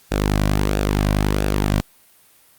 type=tone with flanger; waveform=sawtooth; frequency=50.6 Hz; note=G#1; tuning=44 cents flat; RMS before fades=-19 dBFS; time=0.11-1.81 s; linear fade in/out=10 ms; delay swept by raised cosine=0.95 to 2.35 ms; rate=1.5 Hz; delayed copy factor=-0.5; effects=white hiss -53 dBFS RMS until 2.58 s + Opus 48 kbps